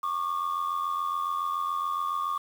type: tone pair together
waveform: sine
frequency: 1105.9 / 1193 Hz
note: C#6 / D6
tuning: -4 / +27 cents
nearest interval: minor second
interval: 131 cents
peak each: -28 dBFS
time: 0.03-2.38 s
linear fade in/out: 5 ms
effects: tanh soft clip ceiling -23 dBFS + 8-bit